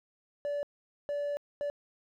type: tone bursts at uneven times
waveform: triangle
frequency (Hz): 578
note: D5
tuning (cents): -28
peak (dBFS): -28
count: 3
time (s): 0.45-0.63 / 1.09-1.37 / 1.61-1.7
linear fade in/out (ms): 0
effects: tanh soft clip ceiling -24 dBFS